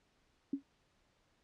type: tone with exponential decay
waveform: sine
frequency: 277.2 Hz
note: C#4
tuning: in tune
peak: -29 dBFS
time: 0.53-0.63 s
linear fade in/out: 5 ms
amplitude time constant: 20 ms
effects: pink hiss -74 dBFS RMS until 1.43 s + low-pass 6000 Hz 12 dB/octave